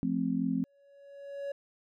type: chord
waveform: sine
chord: F major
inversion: none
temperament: just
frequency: 174.61 / 218.3 / 261.9 Hz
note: F3 / A3 / C4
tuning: 0 / -13 / +2 cents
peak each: -33 / -33 / -30 dBFS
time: 0.03-0.64 s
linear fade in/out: 0 ms
type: tone with exponential growth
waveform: triangle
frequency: 561 Hz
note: C#5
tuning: 21 cents sharp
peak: -30 dBFS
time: 0.5-1.52 s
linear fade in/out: 5 ms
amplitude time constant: 220 ms
effects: none